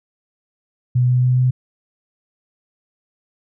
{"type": "tone with pitch steps", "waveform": "sine", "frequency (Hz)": [124.5, 125.37, 126.24, 127.12], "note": ["B2", "B2", "B2", "C3"], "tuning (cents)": [14, 26, 38, -50], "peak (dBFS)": -12, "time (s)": [0.95, 1.51], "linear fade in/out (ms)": 10, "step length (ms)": 140, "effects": []}